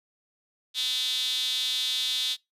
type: tone with high-pass filter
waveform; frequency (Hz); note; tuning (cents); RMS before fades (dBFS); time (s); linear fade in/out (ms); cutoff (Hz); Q
sawtooth; 254.4; C4; -48; -28; 0.74-2.37; 50; 3600; 8.4
effects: noise-tail reverb RT60 0.2 s tail -25 dB re dry + resampled to 32000 Hz